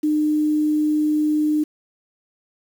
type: tone with quantisation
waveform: sine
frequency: 303.4 Hz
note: D#4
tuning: 44 cents flat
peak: -16 dBFS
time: 0.03-1.64 s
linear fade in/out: 10 ms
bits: 7
effects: none